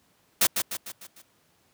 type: noise with echo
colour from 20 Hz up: white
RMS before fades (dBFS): -20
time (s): 0.41-0.47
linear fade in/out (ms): 5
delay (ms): 150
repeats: 5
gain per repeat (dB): -6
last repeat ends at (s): 1.22
effects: pink hiss -65 dBFS RMS until 1.73 s + high-pass 100 Hz 12 dB/octave